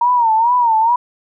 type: tone with vibrato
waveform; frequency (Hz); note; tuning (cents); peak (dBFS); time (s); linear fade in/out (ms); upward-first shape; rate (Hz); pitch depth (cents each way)
sine; 932.3; A#5; 0; -10; 0.01-0.96; 5; sine; 2.3; 110
effects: none